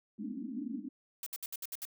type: band-pass noise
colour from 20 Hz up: pink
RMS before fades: -40 dBFS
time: 0.18-0.89 s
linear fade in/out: 10 ms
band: 210 to 300 Hz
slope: 96 dB/octave
type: noise bursts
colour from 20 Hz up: blue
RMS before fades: -40 dBFS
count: 7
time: 1.23-1.852 s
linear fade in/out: 2 ms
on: 34 ms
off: 64 ms
effects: none